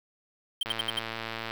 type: tone bursts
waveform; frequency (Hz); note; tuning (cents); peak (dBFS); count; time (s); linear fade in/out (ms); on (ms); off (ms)
triangle; 3136; G7; 0; -23; 5; 0.61-0.991; 5; 21; 69
type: click train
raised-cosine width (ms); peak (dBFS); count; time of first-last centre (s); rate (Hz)
0.3; -18; 97; 0.66-1.51; 113
effects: 7-bit